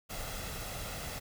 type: noise with comb filter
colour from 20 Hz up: pink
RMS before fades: -40 dBFS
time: 0.09-1.2 s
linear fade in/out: 20 ms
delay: 1.5 ms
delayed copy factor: +0.5
effects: none